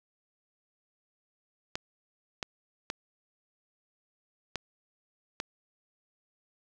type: clicks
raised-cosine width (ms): 0.2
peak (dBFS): -15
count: 5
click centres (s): 1.755 / 2.428 / 2.901 / 4.557 / 5.401
effects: none